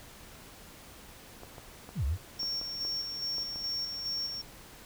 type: clicks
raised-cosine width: 1 ms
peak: -31 dBFS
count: 8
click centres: 1.434 / 1.582 / 1.891 / 2.431 / 2.614 / 2.85 / 3.383 / 3.559 s
type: exponential two-way sweep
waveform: sine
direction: down then up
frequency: 246.9 to 63.5 to 103.5 Hz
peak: -27 dBFS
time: 1.95-2.18 s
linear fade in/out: 50 ms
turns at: 2.05 s
type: tone with tremolo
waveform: triangle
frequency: 5500 Hz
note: F8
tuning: 27 cents flat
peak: -30 dBFS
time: 2.39-4.42 s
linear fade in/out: 10 ms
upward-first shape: square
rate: 2.4 Hz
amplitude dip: 40%
effects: pink hiss -51 dBFS RMS until 4.85 s